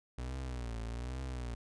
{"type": "tone with vibrato", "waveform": "35% pulse", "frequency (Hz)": 60.6, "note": "B1", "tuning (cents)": -32, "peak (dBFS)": -36, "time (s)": [0.18, 1.55], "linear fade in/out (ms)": 5, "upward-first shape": "triangle", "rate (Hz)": 1.2, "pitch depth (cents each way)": 150, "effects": ["resampled to 22050 Hz"]}